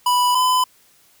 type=tone pair in turn; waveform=square; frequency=987.8 / 1009.1 Hz; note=B5 / B5; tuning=0 / +37 cents; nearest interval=unison; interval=37 cents; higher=second; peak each=-15 / -15 dBFS; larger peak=neither; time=0.06-0.35 / 0.35-0.64 s; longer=neither; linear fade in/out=5 ms; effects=white hiss -55 dBFS RMS until 1.2 s